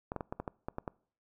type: clicks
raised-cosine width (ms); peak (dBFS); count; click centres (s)
1; -22; 9; 0.119 / 0.163 / 0.208 / 0.325 / 0.4 / 0.478 / 0.685 / 0.784 / 0.878
effects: noise-tail reverb RT60 0.5 s tail -24 dB re dry